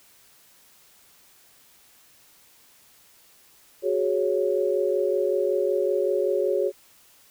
sine chord, F# suspended second, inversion none, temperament equal, 370 / 415.3 / 554.4 Hz, F#4 / G#4 / C#5, 0 / 0 / 0 cents, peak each -25 dBFS, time 3.82-6.72 s, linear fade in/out 50 ms, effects white hiss -56 dBFS RMS until 7.3 s

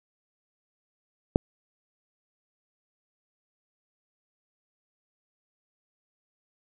click, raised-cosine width 2 ms, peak -5 dBFS, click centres 1.359 s, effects none

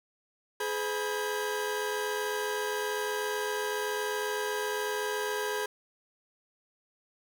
40% pulse tone cluster, 421.2 / 509 / 977 / 1611 Hz, G#4 / C5 / B5 / G6, +24 / -48 / -19 / +47 cents, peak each -32 / -38 / -36 / -36 dBFS, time 0.6-5.66 s, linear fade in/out 5 ms, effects 9-bit

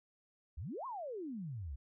sine exponential two-way sweep, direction up then down, 61.3 to 1109 to 61.3 Hz, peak -40 dBFS, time 0.57-1.76 s, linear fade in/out 10 ms, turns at 0.86 s, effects none

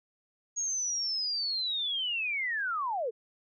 sine linear sweep, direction down, 6645 to 415.3 Hz, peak -29 dBFS, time 0.56-3.11 s, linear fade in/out 20 ms, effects none

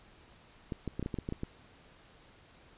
clicks, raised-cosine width 3 ms, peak -22 dBFS, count 10, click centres 0.722 / 0.877 / 0.995 / 1.027 / 1.061 / 1.142 / 1.187 / 1.289 / 1.324 / 1.434 s, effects pink hiss -59 dBFS RMS until 2.77 s + resampled to 8000 Hz

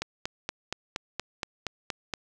click train, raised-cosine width 0.2 ms, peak -13 dBFS, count 10, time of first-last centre 0.02-2.138 s, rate 4.25 Hz, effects none

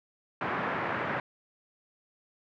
white band-pass noise, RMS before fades -32 dBFS, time 0.41-1.2 s, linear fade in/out 2 ms, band 110 to 1800 Hz, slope 24 dB/octave, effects none

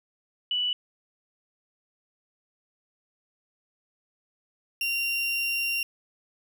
sine / 35% pulse tone pair in turn, 2960 / 2765 Hz, F#7 / F7, 0 / -18 cents, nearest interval minor second, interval 118 cents, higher first, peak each -24 dBFS, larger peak neither, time 0.51-0.73 / 4.81-5.83 s, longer second, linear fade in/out 2 ms, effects none

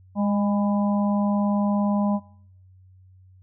harmonic tone with a mistuned harmonic, 204.4 Hz, G#3, 27 cents flat, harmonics 1 / 3 / 4 / 5, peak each -20 / -30 / -32 / -34 dBFS, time 0.15-2.2 s, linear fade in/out 50 ms, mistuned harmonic 5, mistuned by -38 cents, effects noise-tail reverb RT60 0.7 s tail -22 dB re dry + added 93 Hz sine -49 dBFS peak until 3.42 s

